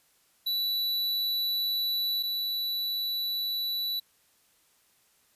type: tone pair in turn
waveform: square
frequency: 3951 / 3951 Hz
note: B7 / B7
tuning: 0 / 0 cents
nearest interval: unison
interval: 0 cents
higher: neither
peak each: -27 / -29 dBFS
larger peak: first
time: 0.46-2.23 / 2.23-4 s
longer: neither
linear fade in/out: 10 ms
effects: white hiss -66 dBFS RMS until 5.35 s + resampled to 32000 Hz